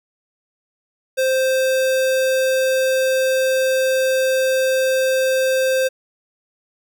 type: tone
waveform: square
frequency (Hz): 523.3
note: C5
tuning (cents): 0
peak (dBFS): -16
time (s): 1.17-5.89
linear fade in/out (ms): 20
effects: none